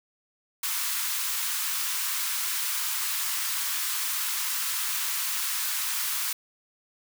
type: high-pass noise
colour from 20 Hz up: white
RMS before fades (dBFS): -29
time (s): 0.63-6.33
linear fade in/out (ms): 5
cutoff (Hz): 940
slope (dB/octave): 48
effects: none